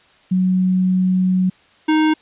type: tone pair in turn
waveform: sine / square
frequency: 185 / 311.1 Hz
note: F#3 / D#4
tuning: 0 / 0 cents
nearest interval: major sixth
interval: 900 cents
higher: second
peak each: -13 dBFS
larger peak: neither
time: 0.31-1.5 / 1.88-2.14 s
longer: first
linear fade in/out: 10 ms
effects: white hiss -52 dBFS RMS until 2.21 s + resampled to 8000 Hz